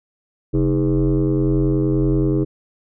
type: tone with frequency modulation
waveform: sine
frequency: 225.3 Hz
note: A3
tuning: 41 cents sharp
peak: -13 dBFS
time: 0.53-2.45 s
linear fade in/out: 20 ms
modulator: 90.5 Hz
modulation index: 2.1
effects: tanh soft clip ceiling -11 dBFS